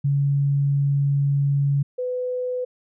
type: tone pair in turn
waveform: sine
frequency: 140.8 / 500.8 Hz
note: C#3 / B4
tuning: +27 / +24 cents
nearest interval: octave + minor seventh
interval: 2197 cents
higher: second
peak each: -17 / -23 dBFS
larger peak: first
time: 0.04-1.83 / 1.98-2.65 s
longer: first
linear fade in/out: 10 ms
effects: none